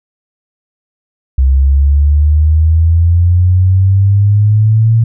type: exponential sweep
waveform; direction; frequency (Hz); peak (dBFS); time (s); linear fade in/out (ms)
sine; up; 65.41 to 114.9; -5; 1.38-5.04; 5
effects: none